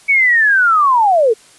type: linear sweep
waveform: sine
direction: down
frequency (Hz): 2268 to 415.3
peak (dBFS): -8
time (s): 0.08-1.34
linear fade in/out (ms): 20
effects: white hiss -45 dBFS RMS until 1.58 s + resampled to 24000 Hz